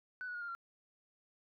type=tone with pitch steps; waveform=sine; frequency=1497 / 1465.3 / 1434.4 / 1404 / 1374.3 Hz; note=F#6 / F#6 / F6 / F6 / F6; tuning=+20 / -17 / +46 / +9 / -28 cents; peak=-39 dBFS; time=0.21-0.55 s; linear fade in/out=0 ms; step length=68 ms; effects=tanh soft clip ceiling -35 dBFS